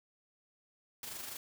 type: noise with amplitude modulation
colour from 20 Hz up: white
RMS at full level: -42 dBFS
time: 1.03-1.37 s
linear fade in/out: 2 ms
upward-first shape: sine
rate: 24.8 Hz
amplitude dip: 45%
effects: none